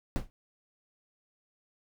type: noise with exponential decay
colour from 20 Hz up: brown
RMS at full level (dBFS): -23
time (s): 0.16-0.3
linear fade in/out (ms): 0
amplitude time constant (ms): 29
effects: none